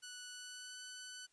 10% pulse tone with pitch glide, 1480 to 1498.1 Hz, F#6 to F#6, 0 to +21 cents, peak -39 dBFS, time 0.02-1.27 s, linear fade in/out 20 ms, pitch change +21 cents, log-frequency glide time 0.31-0.78 s, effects white hiss -75 dBFS RMS until 1.32 s + resampled to 22050 Hz

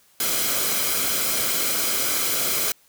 white noise with comb filter, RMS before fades -23 dBFS, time 0.2-2.72 s, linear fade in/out 2 ms, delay 1.1 ms, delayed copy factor -0.55, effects white hiss -58 dBFS RMS until 2.88 s

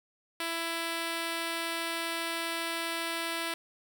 5% pulse tone, 332.5 Hz, E4, 15 cents sharp, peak -20 dBFS, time 0.4-3.54 s, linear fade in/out 2 ms, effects none

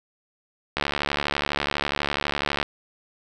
click train, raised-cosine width 0.3 ms, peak -7 dBFS, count 135, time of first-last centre 0.77-2.629 s, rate 72.1 Hz, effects none

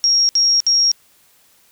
sine tone bursts, 5588 Hz, F8, in tune, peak -11 dBFS, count 3, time 0.04-0.916 s, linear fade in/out 0 ms, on 250 ms, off 63 ms, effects white hiss -54 dBFS RMS until 1.71 s

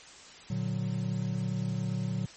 triangle chord, Bb augmented, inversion none, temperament equal with one note detuned, 116.54 / 146.83 / 184.14 Hz, Bb2 / D3 / F#3, 0 / 0 / -8 cents, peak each -31 / -33 / -31 dBFS, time 0.5-2.26 s, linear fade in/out 5 ms, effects white hiss -50 dBFS RMS until 2.36 s + MP3 32 kbps

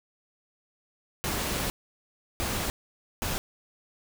pink noise bursts at uneven times, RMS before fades -30 dBFS, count 3, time 1.24-1.7 / 2.4-2.7 / 3.22-3.38 s, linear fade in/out 0 ms, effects none

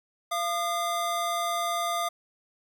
square tone pair together, 687 / 1217 Hz, F5 / D#6, -29 / -39 cents, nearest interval minor seventh, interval 990 cents, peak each -30 / -30 dBFS, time 0.31-2.09 s, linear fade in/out 10 ms, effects none

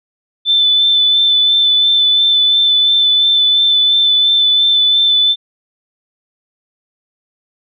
sine tone with vibrato, 3520 Hz, A7, in tune, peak -8 dBFS, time 0.45-5.36 s, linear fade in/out 50 ms, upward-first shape sine, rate 2.9 Hz, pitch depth 17 cents each way, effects none

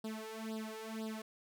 sawtooth tone with flanger, 220 Hz, A3, in tune, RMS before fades -43 dBFS, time 0.04-1.22 s, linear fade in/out 5 ms, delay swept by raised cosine 0.22 to 2.22 ms, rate 2 Hz, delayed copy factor +1, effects none

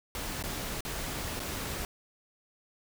pink noise with dropouts, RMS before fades -36 dBFS, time 0.15-1.85 s, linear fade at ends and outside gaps 1 ms, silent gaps 0.426-0.438 / 0.807-0.85 / 1.395-1.401 s, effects none

